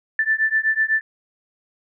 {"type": "beating tone pair", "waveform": "sine", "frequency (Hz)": [1760, 1768], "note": ["A6", "A6"], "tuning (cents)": [0, 8], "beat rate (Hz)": 8, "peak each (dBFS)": -20, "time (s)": [0.19, 1.01], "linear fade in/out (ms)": 2, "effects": []}